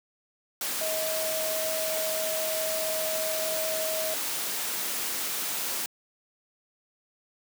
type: tone in noise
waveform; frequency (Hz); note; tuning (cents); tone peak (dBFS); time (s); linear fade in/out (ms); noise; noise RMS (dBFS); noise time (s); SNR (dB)
sine; 635; D#5; +35; -30; 0.81-4.14; 2; white; -31; 0.61-5.86; -2
effects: high-pass 200 Hz 12 dB/octave